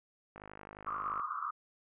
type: click train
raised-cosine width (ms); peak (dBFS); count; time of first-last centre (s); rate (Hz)
0.5; -31; 44; 0.36-1.197; 51.4
type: band-pass noise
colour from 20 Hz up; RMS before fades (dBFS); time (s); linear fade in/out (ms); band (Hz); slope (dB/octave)
pink; -37; 0.86-1.51; 10; 1100 to 1300; 96
effects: low-pass 2000 Hz 12 dB/octave